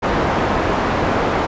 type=low-pass noise; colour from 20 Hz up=white; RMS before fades=-18 dBFS; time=0.02-1.47 s; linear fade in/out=20 ms; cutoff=960 Hz; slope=12 dB/octave; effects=resampled to 16000 Hz